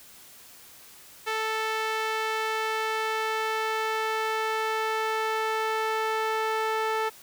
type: tone with band-pass filter sweep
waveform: sawtooth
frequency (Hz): 440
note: A4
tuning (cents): 0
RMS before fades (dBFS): -28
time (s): 1.26-7.1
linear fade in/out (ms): 20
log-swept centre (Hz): 1900 to 1200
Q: 0.79
effects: white hiss -50 dBFS RMS until 7.22 s